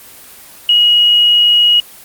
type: tone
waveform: sine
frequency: 2897 Hz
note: F#7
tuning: 37 cents flat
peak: -6 dBFS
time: 0.69-1.8 s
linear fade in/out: 2 ms
effects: white hiss -37 dBFS RMS until 2.04 s + Opus 24 kbps